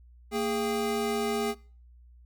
square tone cluster, 229.1 / 413.4 / 790 Hz, A#3 / G#4 / G5, -30 / -8 / +13 cents, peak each -32 / -30 / -36 dBFS, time 0.31-1.55 s, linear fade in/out 50 ms, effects noise-tail reverb RT60 0.4 s tail -22 dB re dry + added 60 Hz sine -51 dBFS peak until 2.25 s

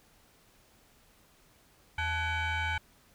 sine tone with frequency modulation, 706 Hz, F5, 19 cents sharp, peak -27 dBFS, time 1.98-2.78 s, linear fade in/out 5 ms, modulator 788 Hz, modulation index 2.5, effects tanh soft clip ceiling -27 dBFS + pink hiss -63 dBFS RMS until 3.14 s

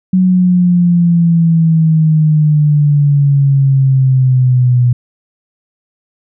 sine exponential sweep, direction down, 186.2 to 122.2 Hz, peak -6 dBFS, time 0.13-4.93 s, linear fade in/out 5 ms, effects none

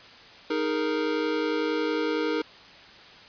square chord, D# suspended fourth, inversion none, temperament equal, 311.1 / 415.3 / 466.2 Hz, D#4 / G#4 / A#4, 0 / 0 / 0 cents, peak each -29 / -32 / -29 dBFS, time 0.5-2.42 s, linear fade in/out 5 ms, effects white hiss -48 dBFS RMS until 3.28 s + resampled to 11025 Hz

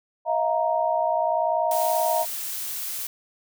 sine chord, Eb suspended second, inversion none, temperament equal with one note detuned, 637.9 / 698.5 / 932.3 Hz, Eb5 / F5 / Bb5, +43 / 0 / 0 cents, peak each -24 / -25 / -25 dBFS, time 0.25-2.26 s, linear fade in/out 50 ms
blue noise, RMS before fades -31 dBFS, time 1.71-3.07 s, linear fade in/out 2 ms
effects none

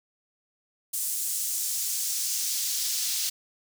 pink noise with high-pass filter sweep, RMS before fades -29 dBFS, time 0.93-3.3 s, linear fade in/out 10 ms, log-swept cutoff 8300 to 4600 Hz, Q 1.3, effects none

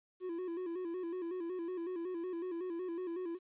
triangle tone with vibrato, 351.4 Hz, F4, 11 cents sharp, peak -35 dBFS, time 0.2-3.39 s, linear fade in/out 50 ms, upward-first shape square, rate 5.4 Hz, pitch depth 78 cents each way, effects resampled to 8000 Hz + 12-bit

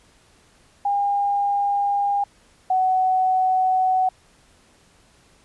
sine tone pair in turn, 807 / 747.8 Hz, G#5 / F#5, -50 / +18 cents, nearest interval minor second, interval 132 cents, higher first, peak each -18 / -16 dBFS, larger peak second, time 0.85-2.24 / 2.7-4.09 s, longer neither, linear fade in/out 5 ms, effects pink hiss -56 dBFS RMS until 5.44 s + resampled to 24000 Hz

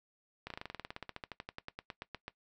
slowing click train, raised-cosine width 0.3 ms, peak -25 dBFS, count 26, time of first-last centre 0.47-2.281 s, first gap 33 ms, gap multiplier 1.06, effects noise-tail reverb RT60 0.1 s tail -18 dB re dry

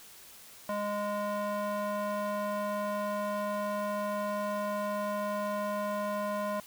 square tone with band-pass filter, 206.4 Hz, G#3, 10 cents flat, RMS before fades -33 dBFS, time 0.69-6.6 s, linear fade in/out 2 ms, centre 830 Hz, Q 2, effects white hiss -52 dBFS RMS until 6.66 s

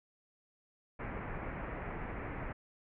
pink low-pass noise, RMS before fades -41 dBFS, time 0.99-2.53 s, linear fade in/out 10 ms, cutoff 2300 Hz, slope 48 dB/octave, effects none

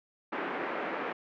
pink band-pass noise, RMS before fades -35 dBFS, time 0.32-1.13 s, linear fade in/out 10 ms, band 270 to 2200 Hz, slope 24 dB/octave, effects none

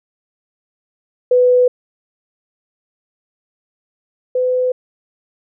sine tone pair in turn, 497.4 / 505.2 Hz, B4 / B4, +12 / +39 cents, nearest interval unison, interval 27 cents, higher second, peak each -8 / -13 dBFS, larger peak first, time 1.31-1.68 / 4.35-4.72 s, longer neither, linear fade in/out 5 ms, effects none

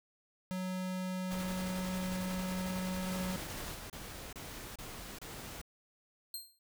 square tone, 185 Hz, F#3, in tune, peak -36 dBFS, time 0.51-3.36 s, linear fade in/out 0 ms
pink noise with tremolo, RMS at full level -43 dBFS, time 1.3-3.76 s, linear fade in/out 20 ms, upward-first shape square, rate 11 Hz, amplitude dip 25%
pink noise bursts, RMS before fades -46 dBFS, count 6, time 3.07-5.615 s, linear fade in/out 2 ms, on 400 ms, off 29 ms
15% pulse tone with exponential decay, 4186 Hz, C8, in tune, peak -30 dBFS, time 6.34-6.59 s, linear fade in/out 2 ms, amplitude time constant 53 ms
effects none

